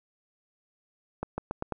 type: accelerating click train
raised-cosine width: 1 ms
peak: -17 dBFS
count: 5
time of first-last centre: 1.23-1.723 s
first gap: 150 ms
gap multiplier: 0.87
effects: none